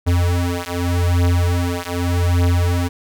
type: beating tone pair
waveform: square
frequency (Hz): 87.31 / 88.15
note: F2 / F2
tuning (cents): 0 / +17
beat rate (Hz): 0.84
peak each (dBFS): -19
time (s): 0.06-2.89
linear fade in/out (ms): 20
effects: none